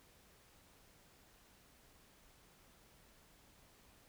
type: silence
effects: pink hiss -66 dBFS RMS until 4.08 s